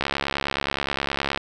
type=click train; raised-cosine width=0.3 ms; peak=-7 dBFS; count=96; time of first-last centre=0.01-1.375 s; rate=69.6 Hz; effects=none